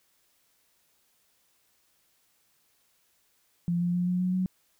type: tone with pitch steps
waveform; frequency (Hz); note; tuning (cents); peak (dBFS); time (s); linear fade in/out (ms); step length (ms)
sine; 172.7 / 175.11 / 177.56 / 180.03 / 182.55 / 185.1; F3 / F3 / F3 / F#3 / F#3 / F#3; -19 / +5 / +29 / -47 / -23 / +1; -24; 3.68-4.46; 0; 130
effects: white hiss -69 dBFS RMS until 4.79 s